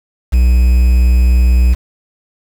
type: tone with quantisation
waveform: triangle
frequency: 61.74 Hz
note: B1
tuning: in tune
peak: -4 dBFS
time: 0.32-1.75 s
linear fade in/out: 20 ms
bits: 5
effects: none